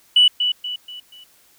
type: tone with echo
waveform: sine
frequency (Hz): 2960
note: F#7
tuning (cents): 0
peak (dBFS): -8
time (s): 0.16-0.28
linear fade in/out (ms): 5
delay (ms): 240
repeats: 4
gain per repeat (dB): -8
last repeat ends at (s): 1.24
effects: tanh soft clip ceiling -4 dBFS + white hiss -55 dBFS RMS until 1.58 s